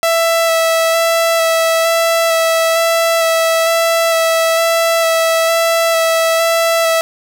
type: tone with vibrato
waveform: sawtooth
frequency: 659.3 Hz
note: E5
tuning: in tune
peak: -7 dBFS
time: 0.03-7.01 s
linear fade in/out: 0 ms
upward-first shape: square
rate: 1.1 Hz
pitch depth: 11 cents each way
effects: none